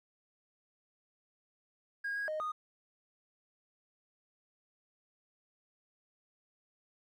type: tone with pitch steps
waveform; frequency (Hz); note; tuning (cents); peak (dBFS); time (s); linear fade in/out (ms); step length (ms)
triangle; 1631 / 1646 / 619 / 1235; G#6 / G#6 / D#5 / D#6; -32 / -16 / -9 / -13; -31; 2.04-2.52; 10; 120
effects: tanh soft clip ceiling -30 dBFS